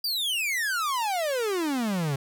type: exponential sweep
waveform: 45% pulse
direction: down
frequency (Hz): 4850 to 132.2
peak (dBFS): -25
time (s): 0.04-2.16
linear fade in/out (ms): 5
effects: none